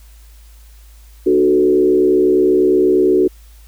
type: tone with frequency modulation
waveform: sine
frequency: 370 Hz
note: F#4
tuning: in tune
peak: -9 dBFS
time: 1.26-3.28 s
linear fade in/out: 10 ms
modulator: 68.4 Hz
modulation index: 0.96
effects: added 54 Hz sine -39 dBFS peak until 3.67 s + white hiss -51 dBFS RMS until 3.67 s